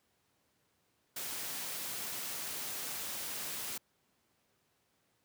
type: noise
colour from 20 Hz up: white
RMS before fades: -40 dBFS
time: 1.16-3.78 s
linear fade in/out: 5 ms
effects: pink hiss -75 dBFS RMS until 5.24 s + high-pass 100 Hz 12 dB/octave

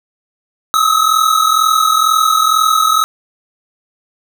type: tone pair together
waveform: square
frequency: 1258 / 1300.1 Hz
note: D#6 / E6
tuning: +19 / -24 cents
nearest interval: minor second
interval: 57 cents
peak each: -13 dBFS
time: 0.74-3.04 s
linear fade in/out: 0 ms
effects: none

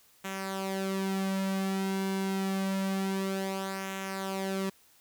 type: tone with flanger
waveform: sawtooth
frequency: 192.7 Hz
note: G3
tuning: 29 cents flat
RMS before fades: -32 dBFS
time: 0.24-4.7 s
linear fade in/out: 10 ms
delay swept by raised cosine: 0.21 to 3.61 ms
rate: 0.27 Hz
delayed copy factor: -0.6
effects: white hiss -62 dBFS RMS until 5 s

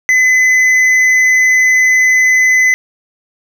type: tone with hard clipping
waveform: sine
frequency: 2022 Hz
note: B6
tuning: 40 cents sharp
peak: -8 dBFS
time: 0.09-2.74 s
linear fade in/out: 0 ms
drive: 5 dB
effects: none

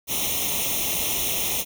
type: noise with comb filter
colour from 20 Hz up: white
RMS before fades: -25 dBFS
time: 0.07-1.65 s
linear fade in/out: 50 ms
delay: 0.32 ms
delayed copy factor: +0.9
effects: none

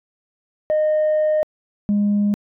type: tone pair in turn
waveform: sine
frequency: 615 / 205.2 Hz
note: D#5 / G#3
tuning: -20 / -21 cents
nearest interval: octave + perfect fifth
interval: 1901 cents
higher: first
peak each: -13 dBFS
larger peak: neither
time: 0.7-1.43 / 1.89-2.34 s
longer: first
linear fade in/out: 0 ms
effects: tanh soft clip ceiling -13 dBFS

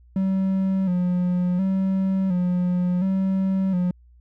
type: tone with vibrato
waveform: triangle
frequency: 185 Hz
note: F#3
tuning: in tune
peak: -17 dBFS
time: 0.16-3.91 s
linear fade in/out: 2 ms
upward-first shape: square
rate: 0.7 Hz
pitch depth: 57 cents each way
effects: added 60 Hz sine -49 dBFS peak until 4.2 s

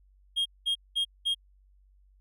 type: tone bursts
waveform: triangle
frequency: 3243 Hz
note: G#7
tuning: 42 cents flat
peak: -23 dBFS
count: 4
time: 0.36-1.348 s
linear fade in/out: 20 ms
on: 97 ms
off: 200 ms
effects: added 48 Hz sine -58 dBFS peak until 2.2 s

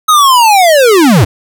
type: linear sweep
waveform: square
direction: down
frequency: 1281 to 83.5 Hz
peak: -4 dBFS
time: 0.08-1.25 s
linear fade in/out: 10 ms
effects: none

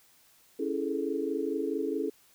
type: chord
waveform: sine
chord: A major seventh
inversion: first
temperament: equal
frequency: 277.2 / 329.6 / 415.3 / 440 Hz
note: C#4 / E4 / G#4 / A4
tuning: 0 / 0 / 0 / 0 cents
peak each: -34 dBFS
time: 0.59-2.1 s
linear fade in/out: 10 ms
effects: white hiss -62 dBFS RMS until 2.34 s

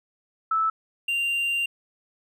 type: tone pair in turn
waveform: sine / triangle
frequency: 1312 / 2780 Hz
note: E6 / F7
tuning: -9 / -9 cents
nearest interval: octave + minor second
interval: 1300 cents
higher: second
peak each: -20 / -21 dBFS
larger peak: first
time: 0.51-0.7 / 1.08-1.66 s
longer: second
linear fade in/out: 5 ms
effects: none

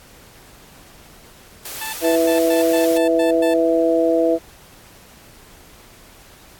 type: high-pass noise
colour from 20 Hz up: white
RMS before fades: -31 dBFS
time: 1.65-2.98 s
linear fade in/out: 5 ms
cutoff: 280 Hz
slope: 48 dB/octave
type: tone bursts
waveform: 15% pulse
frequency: 880 Hz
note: A5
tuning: in tune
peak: -20 dBFS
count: 8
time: 1.81-3.54 s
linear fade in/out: 5 ms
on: 120 ms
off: 110 ms
type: harmonic tone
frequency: 164.81 Hz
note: E3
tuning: in tune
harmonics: 2 / 3 / 4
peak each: -18 / -18 / -18 dBFS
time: 2.01-4.39 s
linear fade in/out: 50 ms
effects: pink hiss -46 dBFS RMS until 6.59 s + AAC 64 kbps

